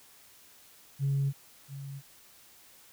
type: tone with echo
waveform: sine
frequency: 138.59 Hz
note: C#3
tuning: in tune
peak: -24 dBFS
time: 0.99-1.33 s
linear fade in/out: 50 ms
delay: 690 ms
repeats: 1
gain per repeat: -14 dB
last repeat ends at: 2.02 s
effects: tanh soft clip ceiling -22 dBFS + white hiss -57 dBFS RMS until 2.92 s